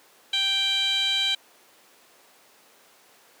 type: tone with band-pass filter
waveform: 15% pulse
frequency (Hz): 784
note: G5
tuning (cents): 0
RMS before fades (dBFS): -24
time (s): 0.33-1.35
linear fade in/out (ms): 5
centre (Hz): 3600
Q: 8.5
effects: pink hiss -55 dBFS RMS until 3.4 s + high-pass 400 Hz 12 dB/octave